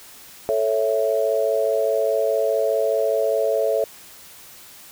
sine chord, A major, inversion none, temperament equal, 440 / 554.4 / 659.3 Hz, A4 / C#5 / E5, 0 / 0 / 0 cents, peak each -22 dBFS, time 0.49-3.84 s, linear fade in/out 0 ms, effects white hiss -44 dBFS RMS until 4.91 s

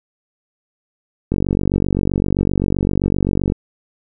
click train, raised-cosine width 3 ms, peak -4 dBFS, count 106, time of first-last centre 1.32-3.521 s, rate 47.7 Hz, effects none

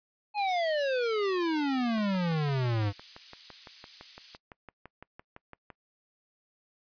square exponential sweep, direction down, 851 to 98.3 Hz, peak -27 dBFS, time 0.34-2.93 s, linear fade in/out 50 ms
white high-pass noise, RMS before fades -45 dBFS, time 0.37-4.37 s, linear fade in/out 10 ms, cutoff 3200 Hz, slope 12 dB/octave
click train, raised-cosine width 0.5 ms, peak -30 dBFS, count 23, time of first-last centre 1.98-5.703 s, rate 5.91 Hz
effects noise-tail reverb RT60 0.1 s tail -24 dB re dry + resampled to 11025 Hz

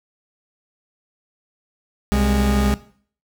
40% pulse tone pair together, 64.8 / 205.5 Hz, C2 / G#3, -16 / -18 cents, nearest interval octave + minor sixth, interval 1998 cents, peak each -18 dBFS, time 2.12-2.74 s, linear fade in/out 0 ms, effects noise-tail reverb RT60 0.5 s tail -17 dB re dry

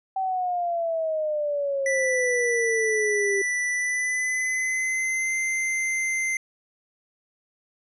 sine exponential sweep, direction down, 771 to 392 Hz, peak -23 dBFS, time 0.16-3.42 s, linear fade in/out 5 ms
square tone with pitch glide, 1975.5 to 2079 Hz, B6 to C7, 0 to -12 cents, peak -24 dBFS, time 1.86-6.37 s, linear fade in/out 2 ms, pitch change +88 cents, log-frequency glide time 3.7-5.36 s
effects resampled to 24000 Hz

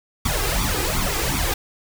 pink noise with flanger, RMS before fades -22 dBFS, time 0.25-1.54 s, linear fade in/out 5 ms, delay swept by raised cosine 0.85 to 2.55 ms, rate 2.7 Hz, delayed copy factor +0.8, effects none

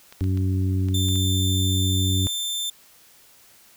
clicks, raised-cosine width 0.2 ms, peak -25 dBFS, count 7, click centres 0.125 / 0.207 / 0.241 / 0.374 / 0.886 / 1.086 / 1.157 s
harmonic tone, 94.1 Hz, F#2, 30 cents sharp, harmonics 1 / 2 / 3 / 4, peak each -20 / -31 / -29 / -38 dBFS, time 0.21-2.27 s, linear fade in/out 0 ms
sawtooth tone, 3560 Hz, A7, 20 cents sharp, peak -22 dBFS, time 0.94-2.7 s, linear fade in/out 5 ms
effects white hiss -53 dBFS RMS until 3.76 s

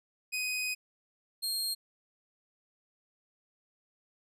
sawtooth tone pair in turn, 2503 / 4225 Hz, D#7 / C8, +10 / +16 cents, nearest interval major sixth, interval 906 cents, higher second, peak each -28 dBFS, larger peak neither, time 0.32-0.75 / 1.42-1.75 s, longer first, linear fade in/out 20 ms, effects resampled to 32000 Hz

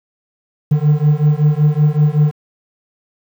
triangle beating tone pair, 147.3 / 152.6 Hz, D3 / D#3, +6 / -33 cents, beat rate 5.3 Hz, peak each -11 dBFS, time 0.71-2.32 s, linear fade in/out 10 ms, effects 7-bit

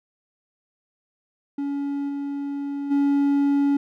triangle tone with level steps, 282.2 Hz, C#4, 31 cents sharp, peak -22 / -24 / -15 dBFS, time 1.58-3.77 s, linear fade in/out 5 ms, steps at 2.08 / 2.9 s, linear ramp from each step 20 ms, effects none

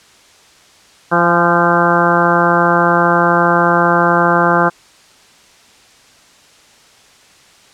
harmonic tone with a mistuned harmonic, 172.5 Hz, F3, 21 cents flat, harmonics 1 / 2 / 3 / 4 / 5 / 6 / 7 / 8 / 9, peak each -18 / -18 / -18 / -18 / -18 / -18 / -18 / -18 / -18 dBFS, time 1.11-4.7 s, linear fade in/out 20 ms, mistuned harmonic 5, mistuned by -23 cents, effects white hiss -46 dBFS RMS until 7.73 s + low-pass 7000 Hz 12 dB/octave

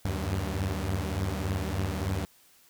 sawtooth tone cluster, 76.5 / 94.3 / 97.7 Hz, D#2 / F#2 / G2, -29 / +33 / -5 cents, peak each -29 dBFS, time 0.05-2.25 s, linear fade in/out 0 ms, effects white hiss -60 dBFS RMS until 2.69 s

